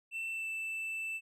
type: tone with pitch glide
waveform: triangle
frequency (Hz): 2678 to 2650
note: E7 to E7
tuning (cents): +27 to +9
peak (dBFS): -34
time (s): 0.11-1.21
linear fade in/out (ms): 50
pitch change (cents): -18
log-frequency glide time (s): 0.3-0.48
effects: none